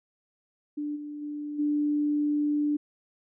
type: tone with level steps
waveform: sine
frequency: 295.1 Hz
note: D4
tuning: 8 cents sharp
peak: -29 / -35 / -32 / -23 dBFS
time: 0.77-2.77 s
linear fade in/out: 10 ms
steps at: 0.95 / 1.21 / 1.58 s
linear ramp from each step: 20 ms
effects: none